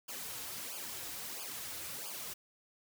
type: noise with flanger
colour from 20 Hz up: white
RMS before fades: -43 dBFS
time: 0.08-2.34 s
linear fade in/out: 10 ms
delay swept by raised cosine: 0.51 to 5.11 ms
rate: 1.5 Hz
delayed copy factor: -1
effects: none